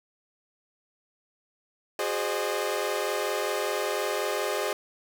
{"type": "chord", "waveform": "sawtooth", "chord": "Ab dominant seventh", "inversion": "third", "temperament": "equal with one note detuned", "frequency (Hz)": [370, 415.3, 523.3, 607.7], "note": ["Gb4", "Ab4", "C5", "Eb5"], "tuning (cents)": [0, 0, 0, -41], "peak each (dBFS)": [-31, -27, -29, -28], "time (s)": [1.99, 4.73], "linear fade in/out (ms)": 2, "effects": []}